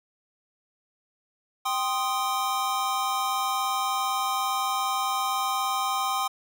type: chord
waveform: square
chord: C minor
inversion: second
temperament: equal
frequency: 784 / 1046.5 / 1244.5 Hz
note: G5 / C6 / Eb6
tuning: 0 / 0 / 0 cents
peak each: -30 dBFS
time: 1.65-6.28 s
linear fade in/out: 10 ms
effects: none